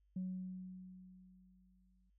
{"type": "tone with exponential decay", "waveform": "sine", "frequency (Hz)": 184.9, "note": "F#3", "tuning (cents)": -1, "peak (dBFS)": -36, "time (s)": [0.16, 2.1], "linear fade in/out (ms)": 5, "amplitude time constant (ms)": 420, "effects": ["tanh soft clip ceiling -34 dBFS", "added 50 Hz sine -70 dBFS peak until 2.18 s"]}